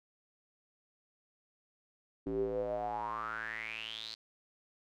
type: tone with band-pass filter sweep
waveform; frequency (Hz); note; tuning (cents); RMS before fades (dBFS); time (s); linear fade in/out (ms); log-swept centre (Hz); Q
square; 55.6; A1; +19; -38; 2.26-4.15; 10; 320 to 4400; 9.3
effects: none